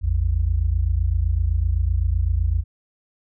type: tone pair together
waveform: sine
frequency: 56.16 / 84 Hz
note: A1 / E2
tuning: +36 / +33 cents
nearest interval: perfect fifth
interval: 697 cents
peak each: -20 dBFS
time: 0.01-2.64 s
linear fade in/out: 50 ms
effects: none